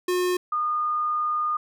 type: tone pair in turn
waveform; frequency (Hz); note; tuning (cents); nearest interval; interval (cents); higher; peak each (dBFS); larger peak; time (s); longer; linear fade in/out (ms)
square / sine; 360 / 1221.4; F#4 / D#6; -47 / -32; octave + major sixth; 2115; second; -22; neither; 0.08-0.37 / 0.52-1.57; second; 5
effects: none